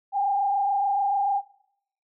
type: tone with frequency modulation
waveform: sine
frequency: 800 Hz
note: G5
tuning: 35 cents sharp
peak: -21 dBFS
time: 0.12-1.42 s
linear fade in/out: 50 ms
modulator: 26.9 Hz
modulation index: 1
effects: noise-tail reverb RT60 0.7 s tail -21 dB re dry